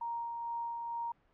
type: tone with tremolo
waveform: sine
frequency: 935 Hz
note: A#5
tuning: 5 cents sharp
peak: -34 dBFS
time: 0.01-1.12 s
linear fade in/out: 5 ms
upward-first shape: sine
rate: 2.2 Hz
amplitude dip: 30%
effects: pink hiss -70 dBFS RMS until 1.33 s + low-pass 2000 Hz 12 dB/octave